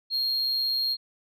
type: tone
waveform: sine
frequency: 4241 Hz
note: C8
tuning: 23 cents sharp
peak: -21 dBFS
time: 0.1-0.97 s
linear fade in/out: 50 ms
effects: tanh soft clip ceiling -23 dBFS